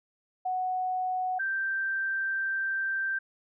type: tone pair in turn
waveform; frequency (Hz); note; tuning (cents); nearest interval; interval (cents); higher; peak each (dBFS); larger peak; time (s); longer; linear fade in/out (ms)
sine; 740 / 1568; F#5 / G6; 0 / 0; octave + minor second; 1300; second; -27 / -27; neither; 0.45-1.39 / 1.39-3.19; second; 10
effects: none